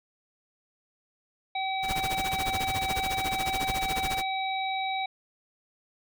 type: harmonic tone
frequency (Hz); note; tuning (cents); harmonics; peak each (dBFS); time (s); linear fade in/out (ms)
766; G5; -40; 1 / 3 / 5; -29 / -34 / -36; 1.55-5.06; 5
type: noise with tremolo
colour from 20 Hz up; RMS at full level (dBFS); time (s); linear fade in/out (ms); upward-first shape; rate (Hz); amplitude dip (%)
pink; -31; 1.82-4.24; 50; sine; 14; 90
effects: none